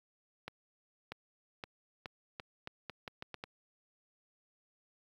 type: accelerating click train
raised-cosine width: 0.3 ms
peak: -25 dBFS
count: 11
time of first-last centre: 0.48-3.439 s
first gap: 640 ms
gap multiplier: 0.81
effects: high-pass 60 Hz 12 dB/octave + 10-bit